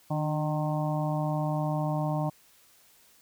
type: harmonic tone with a mistuned harmonic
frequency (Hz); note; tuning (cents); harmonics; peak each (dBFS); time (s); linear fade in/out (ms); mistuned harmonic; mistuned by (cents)
152.9; D#3; -30; 1 / 2 / 4 / 5 / 6 / 7; -28 / -35 / -34 / -36 / -38 / -41; 0.1-2.3; 10; 2; -46
effects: white hiss -60 dBFS RMS until 3.21 s